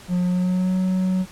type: tone with pitch glide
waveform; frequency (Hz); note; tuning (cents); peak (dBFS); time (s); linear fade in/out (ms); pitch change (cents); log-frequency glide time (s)
triangle; 179.1 to 185.95; F3 to F#3; +44 to +9; -16; 0.08-1.26; 50; +65; 0.23-0.77
effects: pink hiss -44 dBFS RMS until 1.31 s + low-pass 11000 Hz 12 dB/octave